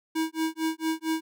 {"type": "tone with tremolo", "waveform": "square", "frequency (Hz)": 320.6, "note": "E4", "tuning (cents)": -48, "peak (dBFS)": -24, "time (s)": [0.15, 1.21], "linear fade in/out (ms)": 10, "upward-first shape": "sine", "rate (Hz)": 4.4, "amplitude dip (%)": 100, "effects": []}